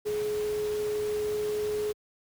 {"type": "tone in noise", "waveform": "sine", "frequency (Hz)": 421.8, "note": "G#4", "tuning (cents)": 27, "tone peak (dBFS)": -27, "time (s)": [0.05, 1.93], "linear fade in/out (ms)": 20, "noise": "pink", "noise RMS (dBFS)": -42, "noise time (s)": [0.05, 1.93], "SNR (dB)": 12, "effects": ["high-pass 60 Hz 12 dB/octave"]}